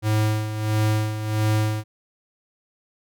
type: tone with tremolo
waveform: square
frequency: 107.7 Hz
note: A2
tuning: 37 cents flat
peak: -18 dBFS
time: 0.02-1.84 s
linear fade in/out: 50 ms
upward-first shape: sine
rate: 1.5 Hz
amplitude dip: 65%
effects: none